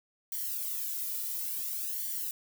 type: noise with flanger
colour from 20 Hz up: violet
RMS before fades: -35 dBFS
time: 0.32-2.31 s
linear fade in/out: 2 ms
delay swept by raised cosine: 0.77 to 1.87 ms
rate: 0.57 Hz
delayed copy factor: -0.9
effects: none